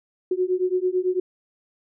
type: beating tone pair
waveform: sine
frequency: 362.3 / 371.3 Hz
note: F#4 / F#4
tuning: -36 / +6 cents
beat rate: 9 Hz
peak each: -23 dBFS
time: 0.31-1.2 s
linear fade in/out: 5 ms
effects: none